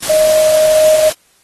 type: tone in noise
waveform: sine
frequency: 622.3 Hz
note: D#5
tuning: in tune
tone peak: -7 dBFS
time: 0.09-1.1 s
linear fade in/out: 10 ms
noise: white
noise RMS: -20 dBFS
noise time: 0.02-1.13 s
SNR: +10 dB
effects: white hiss -53 dBFS RMS until 1.43 s + AAC 32 kbps